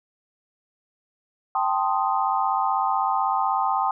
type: chord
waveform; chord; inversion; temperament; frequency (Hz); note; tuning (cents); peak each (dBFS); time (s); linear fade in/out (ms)
sine; A half-diminished seventh; third; equal; 784 / 880 / 1046.5 / 1244.5; G5 / A5 / C6 / Eb6; 0 / 0 / 0 / 0; -24 / -26 / -26 / -27; 1.55-3.91; 2
effects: none